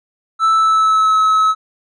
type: tone with pitch glide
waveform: triangle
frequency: 1318.5 to 1289.1 Hz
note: E6 to E6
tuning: 0 to -39 cents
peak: -8 dBFS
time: 0.39-1.55 s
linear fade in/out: 50 ms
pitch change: -39 cents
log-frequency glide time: 0.53-1.18 s
effects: resampled to 24000 Hz